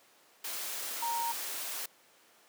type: tone in noise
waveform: sine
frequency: 932.3 Hz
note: A#5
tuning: in tune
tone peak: -31 dBFS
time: 1.02-1.32 s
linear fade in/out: 5 ms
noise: white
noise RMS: -38 dBFS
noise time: 0.44-1.86 s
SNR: +4 dB
effects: pink hiss -62 dBFS RMS until 2.48 s + high-pass 400 Hz 12 dB/octave